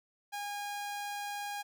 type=tone; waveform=sawtooth; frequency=817 Hz; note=G#5; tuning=29 cents flat; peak=-33 dBFS; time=0.32-1.63 s; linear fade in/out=20 ms; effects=none